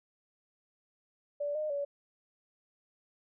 sine tone with pitch steps, 580 / 612 / 569 Hz, D5 / D#5 / C#5, -22 / -29 / +45 cents, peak -31 dBFS, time 1.4-1.85 s, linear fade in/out 10 ms, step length 150 ms, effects none

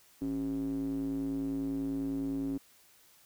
square tone with band-pass filter, 55 Hz, A1, in tune, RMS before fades -34 dBFS, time 0.21-2.58 s, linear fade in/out 10 ms, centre 290 Hz, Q 7.4, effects white hiss -62 dBFS RMS until 3.25 s

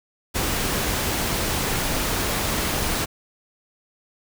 pink noise, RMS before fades -24 dBFS, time 0.34-3.06 s, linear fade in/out 20 ms, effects none

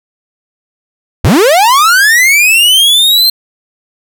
45% pulse linear sweep, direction up, 58.9 to 4186 Hz, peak -4 dBFS, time 1.24-3.3 s, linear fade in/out 5 ms, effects none

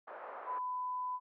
pink band-pass noise, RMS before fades -47 dBFS, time 0.07-0.59 s, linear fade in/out 10 ms, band 530 to 1400 Hz, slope 24 dB/octave
sine tone, 1001 Hz, B5, 23 cents sharp, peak -35 dBFS, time 0.45-1.2 s, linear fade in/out 50 ms
effects none

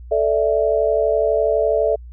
sine chord, A suspended fourth, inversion none, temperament equal, 440 / 587.3 / 659.3 Hz, A4 / D5 / E5, 0 / 0 / 0 cents, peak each -19 dBFS, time 0.11-1.96 s, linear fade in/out 10 ms, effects added 60 Hz sine -34 dBFS peak until 2.12 s

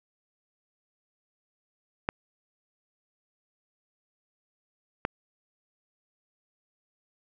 clicks, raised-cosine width 0.5 ms, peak -11 dBFS, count 2, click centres 2.089 / 5.051 s, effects none

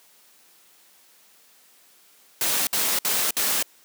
white noise bursts, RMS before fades -23 dBFS, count 4, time 2.41-3.627 s, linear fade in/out 2 ms, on 260 ms, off 59 ms, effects white hiss -56 dBFS RMS until 3.84 s + high-pass 200 Hz 12 dB/octave

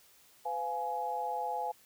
sine chord, F diminished, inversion second, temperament just, 502.9 / 698.5 / 838.1 Hz, Cb5 / F5 / Ab5, +31 / 0 / +16 cents, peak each -40 / -38 / -34 dBFS, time 0.45-1.72 s, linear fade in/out 10 ms, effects white hiss -62 dBFS RMS until 1.85 s

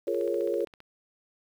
sine chord, Bb minor seventh, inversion second, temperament equal with one note detuned, 349.2 / 415.3 / 466.2 / 552.1 Hz, F4 / Ab4 / Bb4 / Db5, 0 / 0 / 0 / -7 cents, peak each -31 dBFS, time 0.07-0.65 s, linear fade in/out 5 ms
click train, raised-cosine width 0.3 ms, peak -33 dBFS, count 12, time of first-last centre 0.08-0.804 s, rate 15.2 Hz
effects 9-bit

